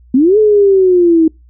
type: linear two-way sweep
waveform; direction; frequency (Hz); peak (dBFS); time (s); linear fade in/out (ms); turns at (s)
sine; up then down; 242.2 to 434.5 to 316.1; -5; 0.14-1.28; 5; 0.38
effects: noise-tail reverb RT60 0.2 s tail -26 dB re dry + added 60 Hz sine -40 dBFS peak until 1.49 s